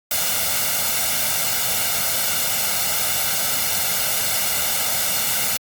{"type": "noise with comb filter", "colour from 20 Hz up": "white", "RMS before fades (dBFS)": -21, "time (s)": [0.11, 5.57], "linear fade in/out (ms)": 2, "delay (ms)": 1.4, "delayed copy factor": 0.7, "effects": ["high-pass 80 Hz 12 dB/octave", "Opus 48 kbps"]}